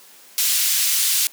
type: band-pass noise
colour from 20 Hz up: white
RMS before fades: -19 dBFS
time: 0.38-1.27 s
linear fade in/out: 0 ms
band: 2700 to 16000 Hz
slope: 12 dB/octave
effects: white hiss -47 dBFS RMS until 1.32 s + high-pass 200 Hz 12 dB/octave